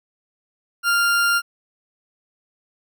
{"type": "tone", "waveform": "40% pulse", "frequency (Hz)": 1396.9, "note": "F6", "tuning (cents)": 0, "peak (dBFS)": -15, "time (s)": [0.83, 1.42], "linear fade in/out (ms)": 50, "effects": []}